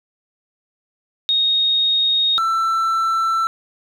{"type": "tone pair in turn", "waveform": ["sine", "triangle"], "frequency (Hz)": [3729, 1334.9], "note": ["A#7", "E6"], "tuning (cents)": [0, 21], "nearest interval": "octave + tritone", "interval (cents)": 1779, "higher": "first", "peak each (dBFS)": [-14, -14], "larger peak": "neither", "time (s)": [[1.29, 2.38], [2.38, 3.47]], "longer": "neither", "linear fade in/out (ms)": 0, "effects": []}